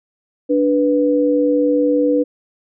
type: tone pair together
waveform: sine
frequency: 292.8 / 492.4 Hz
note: D4 / B4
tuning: -5 / -5 cents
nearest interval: major sixth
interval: 900 cents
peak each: -15 dBFS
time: 0.49-2.24 s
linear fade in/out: 20 ms
effects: none

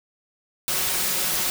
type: noise with comb filter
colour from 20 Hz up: white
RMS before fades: -24 dBFS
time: 0.68-1.5 s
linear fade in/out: 0 ms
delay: 5.4 ms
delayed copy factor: +0.55
effects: none

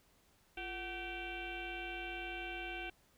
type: tone with frequency modulation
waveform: sine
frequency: 1538 Hz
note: G6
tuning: 33 cents flat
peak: -40 dBFS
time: 0.57-2.9 s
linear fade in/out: 5 ms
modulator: 397 Hz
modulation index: 3.7
effects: pink hiss -70 dBFS RMS until 3.17 s

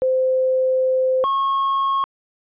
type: tone pair in turn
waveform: sine / triangle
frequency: 518 / 1090.7 Hz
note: C5 / C#6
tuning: -17 / -28 cents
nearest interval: octave + minor second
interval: 1289 cents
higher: second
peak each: -15 dBFS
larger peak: neither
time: 0.02-1.24 / 1.24-2.04 s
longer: first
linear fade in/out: 0 ms
effects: resampled to 8000 Hz

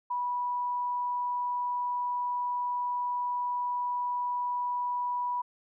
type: tone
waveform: sine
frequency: 980 Hz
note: B5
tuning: 14 cents flat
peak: -28 dBFS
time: 0.1-5.42 s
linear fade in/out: 10 ms
effects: none

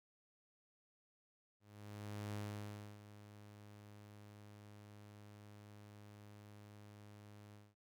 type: tone with ADSR envelope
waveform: sawtooth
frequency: 103.83 Hz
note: G#2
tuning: in tune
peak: -38 dBFS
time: 1.6-7.75 s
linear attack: 750 ms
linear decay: 630 ms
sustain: -14 dB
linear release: 210 ms
effects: none

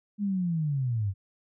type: linear sweep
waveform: sine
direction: down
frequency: 209.5 to 92.5 Hz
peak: -25 dBFS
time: 0.18-1.14 s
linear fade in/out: 50 ms
effects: none

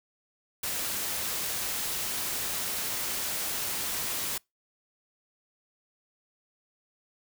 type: noise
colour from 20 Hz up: white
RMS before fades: -32 dBFS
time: 0.63-4.38 s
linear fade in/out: 5 ms
effects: noise-tail reverb RT60 0.2 s tail -26 dB re dry

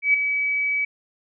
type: tone with ADSR envelope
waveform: sine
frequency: 2283 Hz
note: D7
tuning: 50 cents flat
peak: -12 dBFS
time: 0.02-0.85 s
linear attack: 120 ms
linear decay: 5 ms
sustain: -8 dB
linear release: 6 ms
effects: none

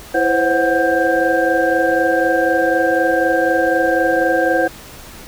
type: tone cluster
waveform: sine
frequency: 331.9 / 510 / 534 / 737 / 1583 Hz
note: E4 / C5 / C5 / F#5 / G6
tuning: +12 / -44 / +35 / -7 / +17 cents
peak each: -19 dBFS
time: 0.14-4.68 s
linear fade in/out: 10 ms
effects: pink hiss -37 dBFS RMS until 5.27 s

